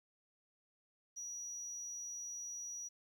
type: tone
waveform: sine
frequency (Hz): 5810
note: F#8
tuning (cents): -32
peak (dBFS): -40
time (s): 1.16-2.89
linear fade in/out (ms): 20
effects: tanh soft clip ceiling -42 dBFS + 12-bit

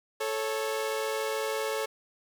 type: tone pair together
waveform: sawtooth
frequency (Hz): 437.5 / 551.2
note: A4 / C#5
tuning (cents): -10 / -10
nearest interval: major third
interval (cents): 400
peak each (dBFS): -27 / -29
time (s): 0.2-1.86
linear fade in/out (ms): 10
effects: none

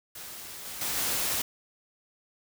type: noise with level steps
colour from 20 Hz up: white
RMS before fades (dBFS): -42 / -39 / -31 / -29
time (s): 0.15-1.42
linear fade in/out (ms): 5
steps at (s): 0.65 / 0.81 / 0.96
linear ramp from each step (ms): 5
effects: none

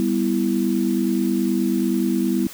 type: chord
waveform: sine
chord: E minor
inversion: first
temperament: just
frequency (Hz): 197.78 / 247.2 / 329.6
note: G3 / B3 / E4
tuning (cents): +16 / +2 / 0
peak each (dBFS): -22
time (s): 0-2.47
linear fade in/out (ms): 0
effects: white hiss -39 dBFS RMS until 2.53 s

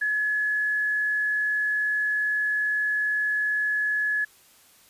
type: tone with frequency modulation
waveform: sine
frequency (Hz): 1700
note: G#6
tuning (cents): +40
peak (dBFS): -22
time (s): 0.01-4.25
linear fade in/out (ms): 10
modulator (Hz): 62.4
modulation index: 0.25
effects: white hiss -56 dBFS RMS until 4.89 s + resampled to 32000 Hz

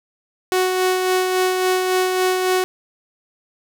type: tone with tremolo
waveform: sawtooth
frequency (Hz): 370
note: F#4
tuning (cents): 0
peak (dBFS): -11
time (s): 0.52-2.64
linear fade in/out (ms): 0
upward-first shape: sine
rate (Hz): 3.6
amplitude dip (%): 35
effects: none

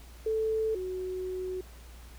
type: tone pair in turn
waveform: sine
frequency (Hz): 440 / 370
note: A4 / F#4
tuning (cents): 0 / 0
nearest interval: minor third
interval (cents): 300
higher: first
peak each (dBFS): -26 / -32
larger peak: first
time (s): 0.26-0.75 / 0.75-1.61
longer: second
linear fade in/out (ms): 5
effects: added 59 Hz sine -47 dBFS peak until 2.18 s + pink hiss -55 dBFS RMS until 2.18 s

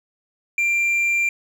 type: tone with hard clipping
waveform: sine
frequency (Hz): 2373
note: D7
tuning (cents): +17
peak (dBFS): -18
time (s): 0.58-1.29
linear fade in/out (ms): 2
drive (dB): 3
effects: none

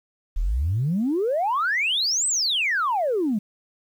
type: exponential two-way sweep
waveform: sine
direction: up then down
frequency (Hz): 34.65 to 8360 to 194.5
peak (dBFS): -19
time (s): 0.36-3.39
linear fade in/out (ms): 10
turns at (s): 2.27
effects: tanh soft clip ceiling -16 dBFS + 9-bit

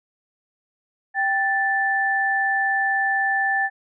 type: tone pair together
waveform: sine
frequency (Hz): 784 / 1760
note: G5 / A6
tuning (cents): 0 / 0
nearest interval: octave + major second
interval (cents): 1400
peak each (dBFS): -23 / -20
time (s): 1.14-3.7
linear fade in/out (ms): 50
effects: none

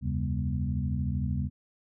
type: tone cluster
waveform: sine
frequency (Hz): 77.1 / 90.1 / 134.7 / 197.7 / 241.6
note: D#2 / F#2 / C#3 / G3 / B3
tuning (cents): -15 / -45 / -49 / +15 / -38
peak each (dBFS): -31 / -37 / -31 / -35 / -37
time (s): 0.01-1.5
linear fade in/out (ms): 50
effects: none

